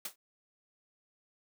white noise with exponential decay, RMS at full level -33 dBFS, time 0.05-0.16 s, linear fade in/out 5 ms, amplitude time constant 22 ms, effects high-pass 200 Hz 12 dB/octave

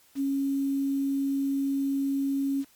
sine tone with quantisation, 275.2 Hz, C#4, 12 cents flat, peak -24 dBFS, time 0.15-2.65 s, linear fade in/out 50 ms, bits 8, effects white hiss -60 dBFS RMS until 2.75 s + MP3 96 kbps

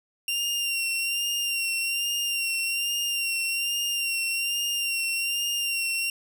sawtooth tone with vibrato, 2771 Hz, F7, 14 cents flat, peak -22 dBFS, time 0.28-6.1 s, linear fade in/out 2 ms, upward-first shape sine, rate 1.2 Hz, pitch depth 32 cents each way, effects none

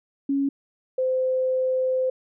sine tone pair in turn, 277.2 / 516.1 Hz, C#4 / C5, 0 / -24 cents, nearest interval major seventh, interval 1076 cents, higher second, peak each -20 dBFS, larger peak neither, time 0.29-0.49 / 0.98-2.1 s, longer second, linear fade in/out 5 ms, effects none

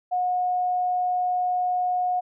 sine tone, 725 Hz, F#5, 35 cents flat, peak -21 dBFS, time 0.11-2.21 s, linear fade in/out 20 ms, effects none

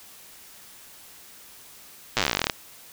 slowing click train, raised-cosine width 0.2 ms, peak -4 dBFS, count 21, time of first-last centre 2.17-2.498 s, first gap 8 ms, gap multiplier 1.07, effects white hiss -48 dBFS RMS until 2.92 s

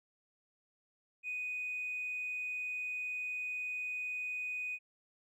triangle tone with tanh clipping, 2489 Hz, D#7, in tune, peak -36 dBFS, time 1.23-4.79 s, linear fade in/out 50 ms, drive 4 dB, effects none

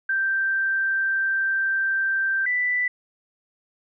sine tone pair in turn, 1568 / 1981.8 Hz, G6 / B6, 0 / +5 cents, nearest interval major third, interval 405 cents, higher second, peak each -20 dBFS, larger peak neither, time 0.09-2.46 / 2.46-2.88 s, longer first, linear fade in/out 5 ms, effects none

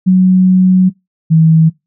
sine tone pair in turn, 185.3 / 160.85 Hz, F#3 / E3, +3 / -42 cents, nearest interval major second, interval 245 cents, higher first, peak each -4 dBFS, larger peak neither, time 0.06-0.9 / 1.3-1.7 s, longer first, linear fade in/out 20 ms, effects noise-tail reverb RT60 0.2 s tail -23 dB re dry

